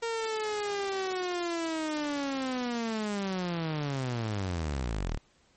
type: linear sweep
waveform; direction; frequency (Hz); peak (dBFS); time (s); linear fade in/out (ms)
sawtooth; down; 464.5 to 33.83; -26; 0.02-5.18; 10
effects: pink hiss -65 dBFS RMS until 5.56 s + MP3 32 kbps